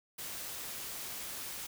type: noise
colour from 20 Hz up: white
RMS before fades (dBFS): -42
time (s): 0.18-1.67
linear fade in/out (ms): 10
effects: none